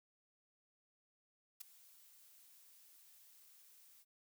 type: noise with ADSR envelope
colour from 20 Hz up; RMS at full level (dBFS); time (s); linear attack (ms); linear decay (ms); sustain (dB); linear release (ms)
blue; -45; 1.6-4.05; 13; 6; -19; 39
effects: none